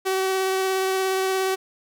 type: tone with vibrato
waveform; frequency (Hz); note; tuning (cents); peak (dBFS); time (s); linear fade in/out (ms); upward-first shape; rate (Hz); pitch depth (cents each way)
sawtooth; 380; F#4; +46; -17; 0.05-1.56; 20; triangle; 17; 12
effects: none